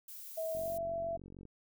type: noise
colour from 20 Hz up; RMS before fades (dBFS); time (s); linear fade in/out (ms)
violet; -48; 0.08-0.78; 5
type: tone with pitch glide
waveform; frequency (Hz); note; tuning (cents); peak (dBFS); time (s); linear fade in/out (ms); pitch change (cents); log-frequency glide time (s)
sine; 644 to 669; E5 to E5; -41 to +25; -34; 0.37-1.17; 10; +66; 0.57-0.73
type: click train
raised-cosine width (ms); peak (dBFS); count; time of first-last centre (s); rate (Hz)
3; -38; 43; 0.55-1.453; 46.5
effects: none